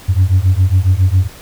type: beating tone pair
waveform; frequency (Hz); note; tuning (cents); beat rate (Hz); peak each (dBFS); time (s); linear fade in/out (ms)
sine; 89.7 / 97; F2 / G2; +47 / -18; 7.3; -10; 0.08-1.28; 20
effects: tanh soft clip ceiling -4 dBFS + pink hiss -37 dBFS RMS until 1.41 s